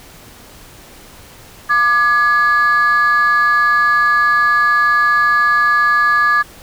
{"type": "tone pair together", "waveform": "sine", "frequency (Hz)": [1191, 1685.4], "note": ["D6", "G#6"], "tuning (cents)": [24, 25], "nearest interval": "tritone", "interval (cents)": 601, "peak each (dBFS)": -11, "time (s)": [1.69, 6.43], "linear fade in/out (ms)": 20, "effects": ["tanh soft clip ceiling -6 dBFS", "pink hiss -40 dBFS RMS until 6.62 s"]}